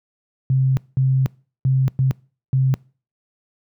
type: tone bursts at uneven times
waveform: sine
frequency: 132.1 Hz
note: C3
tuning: 17 cents sharp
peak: -13 dBFS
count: 5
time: 0.5-0.77 / 0.97-1.26 / 1.65-1.88 / 1.99-2.11 / 2.53-2.74 s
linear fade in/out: 0 ms
effects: noise-tail reverb RT60 0.4 s tail -25 dB re dry + high-pass 80 Hz 12 dB/octave